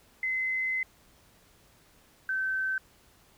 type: tone pair in turn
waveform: sine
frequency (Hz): 2049 / 1540.3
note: C7 / G6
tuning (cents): -37 / -31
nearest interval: perfect fourth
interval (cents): 494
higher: first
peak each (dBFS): -27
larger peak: neither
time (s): 0.23-0.83 / 2.29-2.78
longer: first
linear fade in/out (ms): 2
effects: pink hiss -61 dBFS RMS until 3.37 s